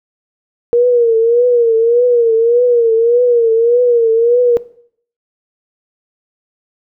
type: tone with vibrato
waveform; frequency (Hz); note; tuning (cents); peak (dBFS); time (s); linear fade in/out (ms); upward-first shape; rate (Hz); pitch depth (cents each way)
sine; 470.4; A#4; +16; -7; 0.73-4.57; 0; triangle; 1.7; 96
effects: noise-tail reverb RT60 0.6 s tail -19 dB re dry